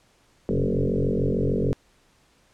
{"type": "tone with frequency modulation", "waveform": "sine", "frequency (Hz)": 137.8, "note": "C#3", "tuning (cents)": -10, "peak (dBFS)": -20, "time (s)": [0.49, 1.73], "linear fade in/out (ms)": 0, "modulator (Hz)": 46.7, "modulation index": 7.6, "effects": ["pink hiss -61 dBFS RMS until 2.53 s", "low-pass 9000 Hz 12 dB/octave"]}